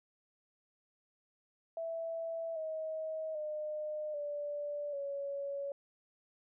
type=tone with pitch steps; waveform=sine; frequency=659.3 / 633.2 / 608.1 / 584 / 560.8 Hz; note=E5 / D#5 / D#5 / D5 / C#5; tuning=0 / +30 / -40 / -10 / +20 cents; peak=-36 dBFS; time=1.77-5.72 s; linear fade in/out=2 ms; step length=790 ms; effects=none